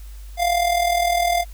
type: tone with amplitude modulation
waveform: square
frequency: 698.5 Hz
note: F5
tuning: in tune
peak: -15 dBFS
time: 0.37-1.45 s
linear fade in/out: 50 ms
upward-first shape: sine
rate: 39.9 Hz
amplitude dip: 60%
effects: added 50 Hz sine -34 dBFS peak until 1.53 s + white hiss -51 dBFS RMS until 1.53 s

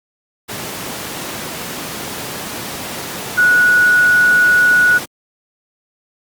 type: tone in noise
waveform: sine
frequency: 1465 Hz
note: F#6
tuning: 18 cents flat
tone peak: -8 dBFS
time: 3.37-4.99 s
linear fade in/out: 20 ms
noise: pink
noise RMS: -25 dBFS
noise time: 0.48-5.06 s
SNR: +14 dB
effects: high-pass 150 Hz 12 dB/octave + Opus 48 kbps

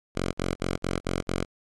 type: tone bursts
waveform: 5% pulse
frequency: 45 Hz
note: F#1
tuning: 47 cents flat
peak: -15 dBFS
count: 6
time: 0.15-1.45 s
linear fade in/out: 20 ms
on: 180 ms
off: 44 ms
effects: low-pass 10000 Hz 12 dB/octave + AAC 32 kbps

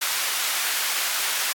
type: high-pass noise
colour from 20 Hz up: pink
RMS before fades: -25 dBFS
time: 0.01-1.53 s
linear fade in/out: 10 ms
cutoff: 1400 Hz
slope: 12 dB/octave
effects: AAC 64 kbps

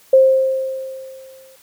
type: tone with exponential decay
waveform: sine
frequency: 528 Hz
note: C5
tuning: 16 cents sharp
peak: -5 dBFS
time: 0.13-1.56 s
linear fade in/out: 5 ms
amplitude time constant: 310 ms
effects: white hiss -50 dBFS RMS until 1.62 s

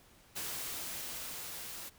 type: noise with level ramp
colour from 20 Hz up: white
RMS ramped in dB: -39 to -45 dBFS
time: 0.35-1.9 s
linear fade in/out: 20 ms
effects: pink hiss -62 dBFS RMS until 1.98 s

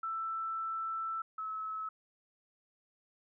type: tone pair in turn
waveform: sine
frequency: 1327 / 1295.2 Hz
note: E6 / E6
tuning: +11 / -31 cents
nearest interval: unison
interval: 42 cents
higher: first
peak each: -34 / -36 dBFS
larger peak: first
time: 0.03-1.22 / 1.38-1.89 s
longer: first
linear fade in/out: 5 ms
effects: none

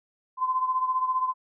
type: beating tone pair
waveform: sine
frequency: 1026 / 1041 Hz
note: C6 / C6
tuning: -34 / -9 cents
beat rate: 15 Hz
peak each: -24 / -30 dBFS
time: 0.37-1.34 s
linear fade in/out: 50 ms
effects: none

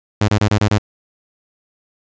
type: tone bursts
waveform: sawtooth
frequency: 104.1 Hz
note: G#2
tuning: 5 cents sharp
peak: -8 dBFS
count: 6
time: 0.21-0.783 s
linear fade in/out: 5 ms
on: 73 ms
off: 27 ms
effects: resampled to 16000 Hz + 8-bit

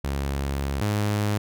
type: tone pair in turn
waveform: sawtooth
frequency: 69.3 / 104.12 Hz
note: C#2 / G#2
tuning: 0 / +5 cents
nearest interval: perfect fifth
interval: 705 cents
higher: second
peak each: -21 / -18 dBFS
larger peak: second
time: 0.04-0.81 / 0.81-1.38 s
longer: first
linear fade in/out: 5 ms
effects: none

